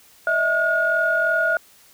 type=tone cluster; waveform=sine; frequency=611 / 654 / 1437 Hz; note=D#5 / E5 / F6; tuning=-32 / -14 / +49 cents; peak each=-27 / -22 / -18 dBFS; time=0.27-1.57 s; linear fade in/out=2 ms; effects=tanh soft clip ceiling -8 dBFS + white hiss -52 dBFS RMS until 1.93 s